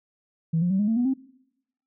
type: tone with pitch steps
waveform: sine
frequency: 162.9 / 176.62 / 191.5 / 207.6 / 225.1 / 244.1 / 264.6 Hz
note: E3 / F3 / G3 / G#3 / A3 / B3 / C4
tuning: -20 / +20 / -40 / 0 / +40 / -20 / +20 cents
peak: -19 dBFS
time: 0.53-1.139 s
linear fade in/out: 10 ms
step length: 87 ms
effects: noise-tail reverb RT60 0.8 s tail -22 dB re dry + tanh soft clip ceiling -15 dBFS